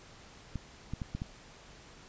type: clicks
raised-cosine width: 5 ms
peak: -23 dBFS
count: 5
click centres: 0.557 / 0.936 / 1.018 / 1.15 / 1.219 s
effects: pink hiss -54 dBFS RMS until 2.08 s + resampled to 16000 Hz